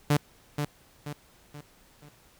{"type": "tone with echo", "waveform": "sawtooth", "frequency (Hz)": 146.83, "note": "D3", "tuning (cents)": 0, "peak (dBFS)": -16, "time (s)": [0.1, 0.17], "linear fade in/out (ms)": 5, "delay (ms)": 480, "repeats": 4, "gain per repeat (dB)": -7, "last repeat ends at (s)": 2.09, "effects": ["pink hiss -59 dBFS RMS until 2.39 s"]}